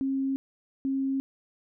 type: tone pair in turn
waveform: sine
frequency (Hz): 269.5 / 269.5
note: C#4 / C#4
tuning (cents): -49 / -49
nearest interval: unison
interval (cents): 0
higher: neither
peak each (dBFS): -25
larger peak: neither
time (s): 0.01-0.36 / 0.85-1.2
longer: neither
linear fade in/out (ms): 0
effects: none